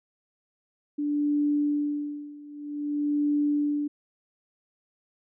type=tone with tremolo; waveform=sine; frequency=292.8 Hz; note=D4; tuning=5 cents flat; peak=-21 dBFS; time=0.98-3.88 s; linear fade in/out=10 ms; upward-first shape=sine; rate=0.52 Hz; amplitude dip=90%; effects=none